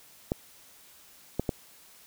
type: clicks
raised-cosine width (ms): 2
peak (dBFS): -13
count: 3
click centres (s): 0.319 / 1.396 / 1.492
effects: white hiss -55 dBFS RMS until 2.06 s